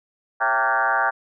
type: tone with frequency modulation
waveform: sine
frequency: 1161 Hz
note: D6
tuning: 20 cents flat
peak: -17 dBFS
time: 0.4-1.11 s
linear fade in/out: 20 ms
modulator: 123 Hz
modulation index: 3.9
effects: none